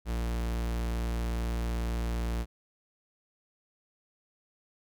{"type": "tone", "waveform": "45% pulse", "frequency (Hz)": 57.8, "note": "A#1", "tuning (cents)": -14, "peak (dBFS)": -29, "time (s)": [0.05, 2.46], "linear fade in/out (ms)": 50, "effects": []}